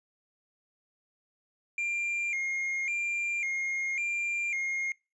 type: tone with vibrato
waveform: triangle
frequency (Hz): 2258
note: C#7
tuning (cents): +31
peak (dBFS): -27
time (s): 1.78-4.92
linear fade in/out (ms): 2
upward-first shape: square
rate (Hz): 0.91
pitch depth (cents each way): 94
effects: noise-tail reverb RT60 0.3 s tail -26 dB re dry + resampled to 22050 Hz